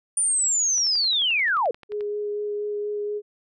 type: linear sweep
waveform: sine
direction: down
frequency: 9397 to 425.8 Hz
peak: -19 dBFS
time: 0.17-1.71 s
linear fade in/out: 2 ms
type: click train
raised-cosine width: 0.3 ms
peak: -28 dBFS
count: 15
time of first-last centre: 0.78-2.008 s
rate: 11.4 Hz
type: tone with vibrato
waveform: sine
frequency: 415.3 Hz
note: G#4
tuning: in tune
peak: -25 dBFS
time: 1.89-3.22 s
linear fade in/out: 50 ms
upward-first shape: sine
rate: 4.2 Hz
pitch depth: 9 cents each way
effects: none